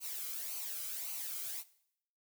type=noise with flanger; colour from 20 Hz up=blue; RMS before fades=-41 dBFS; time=0-1.64 s; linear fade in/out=50 ms; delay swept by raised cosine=0.56 to 1.13 ms; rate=1.8 Hz; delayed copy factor=-0.6; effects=noise-tail reverb RT60 0.7 s tail -18 dB re dry